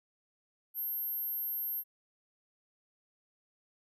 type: tone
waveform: sine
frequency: 12760 Hz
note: G9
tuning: 30 cents sharp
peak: -33 dBFS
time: 0.74-1.84 s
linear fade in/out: 50 ms
effects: none